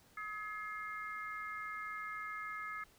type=harmonic tone; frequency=423.5 Hz; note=G#4; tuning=34 cents sharp; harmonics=3 / 4 / 5; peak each=-43 / -47 / -46 dBFS; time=0.17-2.84 s; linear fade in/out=5 ms; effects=pink hiss -66 dBFS RMS until 2.98 s